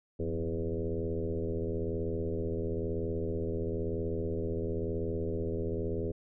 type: tone with frequency modulation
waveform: sine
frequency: 250.8 Hz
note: B3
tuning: 27 cents sharp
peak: -30 dBFS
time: 0.19-6.12 s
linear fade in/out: 10 ms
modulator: 81 Hz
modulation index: 3.1
effects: none